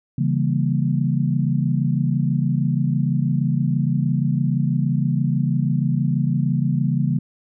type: chord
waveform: sine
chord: C# diminished seventh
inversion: none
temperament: equal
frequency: 138.59 / 164.81 / 196 / 233.1 Hz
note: C#3 / E3 / G3 / Bb3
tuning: 0 / 0 / 0 / 0 cents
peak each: -20 / -22 / -26 / -25 dBFS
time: 0.18-7.19 s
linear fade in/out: 5 ms
effects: none